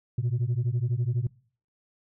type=beating tone pair; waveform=sine; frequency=114.9 / 126.9 Hz; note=A#2 / B2; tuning=-25 / +47 cents; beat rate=12 Hz; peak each=-25 dBFS; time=0.18-1.27 s; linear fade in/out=5 ms; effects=noise-tail reverb RT60 0.5 s tail -26 dB re dry + tanh soft clip ceiling -21 dBFS